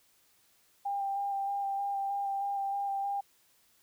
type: tone with vibrato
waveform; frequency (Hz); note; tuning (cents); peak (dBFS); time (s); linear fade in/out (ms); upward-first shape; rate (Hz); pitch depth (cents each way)
sine; 795; G5; +24; -30; 0.85-3.21; 10; square; 3.2; 13
effects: white hiss -67 dBFS RMS until 3.82 s